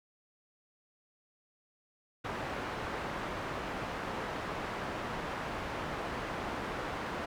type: low-pass noise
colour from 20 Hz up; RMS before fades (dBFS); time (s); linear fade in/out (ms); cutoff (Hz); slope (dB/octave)
white; -38; 2.24-7.26; 10; 1300; 12
effects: none